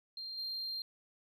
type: tone with level steps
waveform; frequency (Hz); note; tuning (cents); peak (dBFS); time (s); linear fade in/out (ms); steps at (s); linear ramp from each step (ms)
sine; 4186; C8; 0; -40 / -35; 0.17-0.82; 2; 0.37; 20
effects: tanh soft clip ceiling -35 dBFS